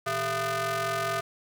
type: ring-modulated tone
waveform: sawtooth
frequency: 277.2 Hz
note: C#4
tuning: in tune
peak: -20 dBFS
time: 0.06-1.21 s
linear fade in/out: 10 ms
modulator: 948 Hz
effects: none